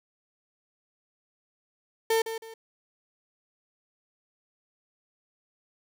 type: tone with echo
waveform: 35% pulse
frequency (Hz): 449.6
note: A4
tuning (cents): +37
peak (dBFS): -20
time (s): 2.1-2.22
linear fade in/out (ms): 5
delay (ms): 160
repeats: 2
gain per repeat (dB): -10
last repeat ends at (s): 2.54
effects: none